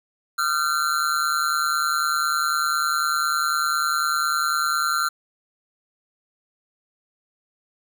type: tone with amplitude modulation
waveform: square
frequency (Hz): 1372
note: F6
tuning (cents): -31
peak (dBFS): -17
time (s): 0.38-5.09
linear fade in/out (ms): 10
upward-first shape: sine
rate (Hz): 150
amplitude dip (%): 85
effects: 9-bit